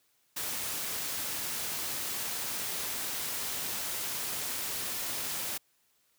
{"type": "noise", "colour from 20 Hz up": "white", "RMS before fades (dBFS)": -35, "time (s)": [0.36, 5.58], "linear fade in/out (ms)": 10, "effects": ["white hiss -71 dBFS RMS until 6.18 s", "high-pass 60 Hz 12 dB/octave"]}